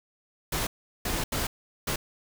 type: noise bursts at uneven times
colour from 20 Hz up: pink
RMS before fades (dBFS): -29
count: 4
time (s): 0.52-0.67 / 1.05-1.24 / 1.32-1.47 / 1.87-1.96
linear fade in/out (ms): 5
effects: none